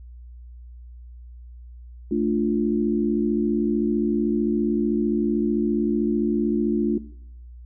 sine chord, D minor, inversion second, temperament equal, 220 / 293.7 / 349.2 Hz, A3 / D4 / F4, 0 / 0 / 0 cents, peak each -24 dBFS, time 2.11-6.98 s, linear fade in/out 5 ms, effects noise-tail reverb RT60 0.7 s tail -18 dB re dry + added 60 Hz sine -39 dBFS peak until 7.65 s

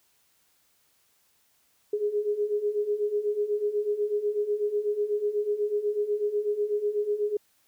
sine beating tone pair, 410.6 / 418.7 Hz, G#4 / G#4, -20 / +14 cents, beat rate 8.1 Hz, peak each -30 / -26 dBFS, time 1.93-7.37 s, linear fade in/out 5 ms, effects white hiss -67 dBFS RMS until 7.67 s

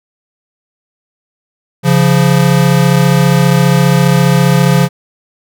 square tone pair together, 138.59 / 173.46 Hz, C#3 / F3, 0 / -11 cents, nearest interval major third, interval 389 cents, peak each -10 dBFS, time 1.83-4.89 s, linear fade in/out 50 ms, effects none

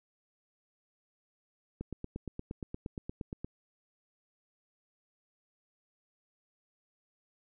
click train, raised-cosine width 3 ms, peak -25 dBFS, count 15, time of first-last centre 1.81-3.446 s, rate 8.56 Hz, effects none

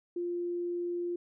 sine tone, 349.2 Hz, F4, in tune, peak -31 dBFS, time 0.16-1.16 s, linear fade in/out 5 ms, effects none

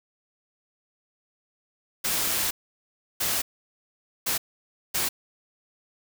white noise bursts at uneven times, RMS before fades -26 dBFS, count 4, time 2.04-2.51 / 3.2-3.42 / 4.26-4.38 / 4.94-5.09 s, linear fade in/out 10 ms, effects none

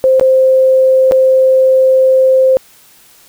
sine tone with dropouts, 523.3 Hz, C5, in tune, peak -5 dBFS, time 0.04-2.57 s, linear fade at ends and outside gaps 0 ms, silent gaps 0.197-0.211 / 1.112-1.12 s, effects white hiss -44 dBFS RMS until 3.28 s

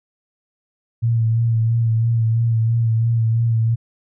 sine tone with vibrato, 114.4 Hz, A#2, 32 cents flat, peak -14 dBFS, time 1.02-3.76 s, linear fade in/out 20 ms, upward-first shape sine, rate 3 Hz, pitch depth 33 cents each way, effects none

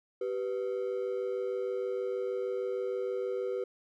triangle ring-modulated tone, 440 Hz, A4, in tune, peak -25 dBFS, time 0.21-3.64 s, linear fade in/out 5 ms, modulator 53.2 Hz, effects tanh soft clip ceiling -23 dBFS

